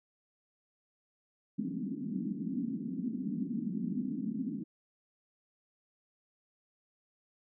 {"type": "band-pass noise", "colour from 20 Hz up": "white", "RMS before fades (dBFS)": -36, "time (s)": [1.58, 4.64], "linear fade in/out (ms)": 10, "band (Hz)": [180, 270], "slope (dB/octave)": 48, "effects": []}